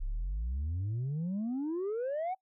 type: exponential sweep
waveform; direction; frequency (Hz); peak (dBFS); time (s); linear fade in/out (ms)
sine; up; 31.45 to 772; -29; 0-2.35; 20
effects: noise-tail reverb RT60 0.1 s tail -23 dB re dry + tanh soft clip ceiling -30 dBFS